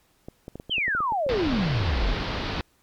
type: clicks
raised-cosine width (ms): 2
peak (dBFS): -23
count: 12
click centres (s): 0.285 / 0.481 / 0.556 / 0.599 / 0.696 / 0.782 / 0.881 / 0.95 / 1.005 / 1.122 / 1.265 / 1.32
type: exponential sweep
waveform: sine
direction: down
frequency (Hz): 3261 to 34.8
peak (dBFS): -22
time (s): 0.7-2.16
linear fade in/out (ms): 20
type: low-pass noise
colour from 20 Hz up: pink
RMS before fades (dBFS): -29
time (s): 1.29-2.61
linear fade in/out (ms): 0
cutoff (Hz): 4800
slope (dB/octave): 48
effects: pink hiss -64 dBFS RMS until 2.82 s + MP3 96 kbps